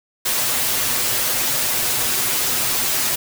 white noise with comb filter, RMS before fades -20 dBFS, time 0.25-3.16 s, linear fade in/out 10 ms, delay 8 ms, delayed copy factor +0.7, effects none

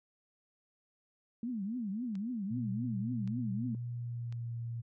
sine tone with vibrato, 220 Hz, A3, in tune, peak -34 dBFS, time 1.43-3.75 s, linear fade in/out 2 ms, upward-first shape triangle, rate 3.7 Hz, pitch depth 290 cents each way
clicks, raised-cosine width 0.2 ms, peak -37 dBFS, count 3, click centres 2.154 / 3.276 / 4.325 s
sine tone with pitch glide, 120.3 to 117.01 Hz, B2 to A#2, -45 to +7 cents, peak -36 dBFS, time 2.5-4.82 s, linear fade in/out 20 ms, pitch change -48 cents, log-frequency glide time 3.88-4.55 s
effects none

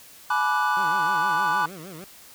triangle chord, G# half-diminished seventh, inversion none, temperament equal with one note detuned, 848.6 / 987.8 / 1174.7 / 1480 Hz, G#5 / B5 / D6 / F#6, +37 / 0 / 0 / 0 cents, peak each -24 dBFS, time 0.3-1.66 s, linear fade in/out 5 ms
20% pulse tone with vibrato, 174.61 Hz, F3, in tune, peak -33 dBFS, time 0.77-2.04 s, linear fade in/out 0 ms, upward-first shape sine, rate 6.5 Hz, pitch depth 220 cents each way
effects white hiss -48 dBFS RMS until 2.34 s

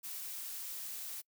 blue noise, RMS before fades -43 dBFS, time 0.03-1.22 s, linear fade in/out 20 ms, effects noise-tail reverb RT60 0.1 s tail -26 dB re dry

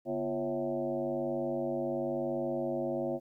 sine tone with frequency modulation, 447.6 Hz, A4, 30 cents sharp, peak -30 dBFS, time 0.05-3.2 s, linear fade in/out 50 ms, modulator 101 Hz, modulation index 2.4, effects high-pass 60 Hz 12 dB/octave + 12-bit

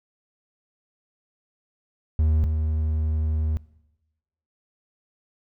triangle tone pair in turn, 77.8 / 77.8 Hz, D#2 / D#2, 0 / 0 cents, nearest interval unison, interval 0 cents, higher neither, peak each -15 / -19 dBFS, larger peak first, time 2.19-2.44 / 2.44-3.57 s, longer second, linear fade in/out 0 ms, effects noise-tail reverb RT60 1.0 s tail -21 dB re dry

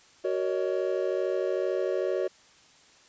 triangle chord, D# minor seventh, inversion first, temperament just, 373.4 / 466.7 / 560 / 622.3 Hz, F#4 / A#4 / C#5 / D#5, +16 / +2 / +18 / 0 cents, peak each -27 / -31 / -29 / -32 dBFS, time 0.24-2.28 s, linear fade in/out 10 ms, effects white hiss -57 dBFS RMS until 3.08 s + resampled to 16000 Hz

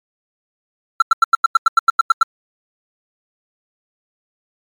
triangle tone bursts, 1345 Hz, E6, 34 cents sharp, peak -4 dBFS, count 12, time 1-2.231 s, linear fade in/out 5 ms, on 21 ms, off 89 ms, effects MP3 96 kbps

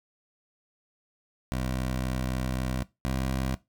15% pulse tone pair in turn, 63.8 / 65.33 Hz, C2 / C2, -43 / -2 cents, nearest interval unison, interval 41 cents, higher second, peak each -22 / -21 dBFS, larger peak second, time 1.52-2.83 / 3.05-3.55 s, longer first, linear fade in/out 0 ms, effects noise-tail reverb RT60 0.2 s tail -18 dB re dry

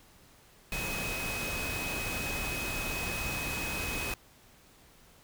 sine tone in noise, 2532 Hz, D#7, 30 cents sharp, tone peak -36 dBFS, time 0.72-4.14 s, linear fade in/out 2 ms, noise pink, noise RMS -36 dBFS, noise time 0.72-4.14 s, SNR -3 dB, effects pink hiss -59 dBFS RMS until 5.23 s

